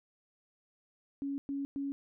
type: tone bursts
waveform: sine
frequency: 278.6 Hz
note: C#4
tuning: 9 cents sharp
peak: -33 dBFS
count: 3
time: 1.22-1.92 s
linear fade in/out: 0 ms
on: 160 ms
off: 110 ms
effects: none